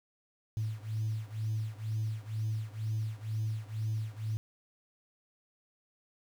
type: beating tone pair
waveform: sine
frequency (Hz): 108.4 / 110.5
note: A2 / A2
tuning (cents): -25 / +8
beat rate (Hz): 2.1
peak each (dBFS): -34 / -35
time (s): 0.57-4.37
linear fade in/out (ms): 0
effects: tanh soft clip ceiling -25 dBFS + 9-bit